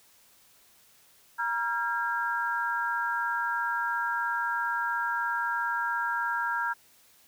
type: tone cluster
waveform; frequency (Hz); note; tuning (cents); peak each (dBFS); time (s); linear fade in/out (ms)
sine; 944 / 1378 / 1621; A#5 / F6 / G#6; +22 / -24 / -42; -31; 1.38-6.74; 20
effects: white hiss -60 dBFS RMS until 7.27 s